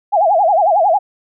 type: tone with vibrato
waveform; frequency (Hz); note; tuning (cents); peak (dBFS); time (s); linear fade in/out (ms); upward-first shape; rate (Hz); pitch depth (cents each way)
sine; 733; F#5; -16; -9; 0.12-0.99; 20; sine; 11; 240
effects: none